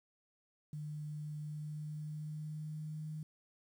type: tone with pitch glide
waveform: sine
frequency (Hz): 150.5 to 154.64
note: D3 to D#3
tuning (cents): +43 to -10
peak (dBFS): -40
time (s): 0.73-3.23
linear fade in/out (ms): 2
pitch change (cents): +47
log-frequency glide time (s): 1.4-3.08
effects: 11-bit